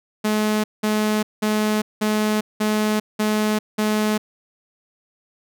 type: tone bursts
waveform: sawtooth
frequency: 213.4 Hz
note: G#3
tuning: 47 cents sharp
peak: -14 dBFS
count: 7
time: 0.24-4.18 s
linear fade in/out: 10 ms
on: 400 ms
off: 190 ms
effects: none